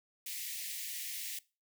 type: high-pass noise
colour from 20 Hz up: white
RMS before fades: -41 dBFS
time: 0.26-1.39 s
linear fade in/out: 5 ms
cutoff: 1800 Hz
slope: 96 dB/octave
effects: noise-tail reverb RT60 0.3 s tail -21 dB re dry